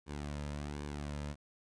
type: tone with flanger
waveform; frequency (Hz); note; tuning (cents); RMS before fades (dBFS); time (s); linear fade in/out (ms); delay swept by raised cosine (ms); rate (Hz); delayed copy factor
sawtooth; 73; D2; -10; -41; 0.06-1.36; 50; 1.5 to 2.7; 1.3; -0.55
effects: resampled to 22050 Hz + 12-bit